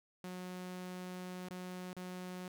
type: tone with dropouts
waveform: sawtooth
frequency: 182.1 Hz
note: F#3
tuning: 27 cents flat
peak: -39 dBFS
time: 0.24-2.48 s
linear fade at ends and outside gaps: 2 ms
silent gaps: 1.486-1.507 / 1.931-1.966 s
effects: none